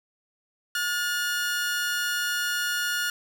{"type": "tone pair together", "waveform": "sawtooth", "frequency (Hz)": [1436.2, 1749], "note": ["F6", "A6"], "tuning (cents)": [48, -11], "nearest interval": "minor third", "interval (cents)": 341, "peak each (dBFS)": [-22, -31], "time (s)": [0.75, 3.1], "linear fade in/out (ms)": 2, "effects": []}